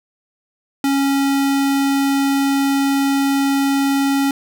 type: tone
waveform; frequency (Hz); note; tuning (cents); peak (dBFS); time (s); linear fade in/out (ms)
square; 276.1; C#4; -7; -15; 0.84-4.31; 2
effects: none